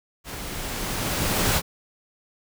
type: noise with level ramp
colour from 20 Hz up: pink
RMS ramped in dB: -36 to -20 dBFS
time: 0.24-1.62 s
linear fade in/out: 50 ms
effects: none